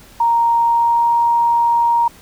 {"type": "tone with pitch glide", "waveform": "sine", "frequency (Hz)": [932.3, 938.2], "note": ["A#5", "A#5"], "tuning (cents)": [0, 11], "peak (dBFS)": -11, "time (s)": [0.2, 2.08], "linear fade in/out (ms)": 5, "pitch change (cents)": 11, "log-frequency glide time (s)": [0.62, 1.1], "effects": ["pink hiss -44 dBFS RMS until 2.21 s"]}